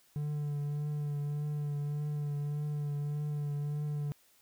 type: tone with vibrato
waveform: triangle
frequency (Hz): 146.83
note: D3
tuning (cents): 0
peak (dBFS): -30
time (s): 0.16-4.12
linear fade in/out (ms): 0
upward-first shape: triangle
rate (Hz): 1.7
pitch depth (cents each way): 29
effects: white hiss -66 dBFS RMS until 4.41 s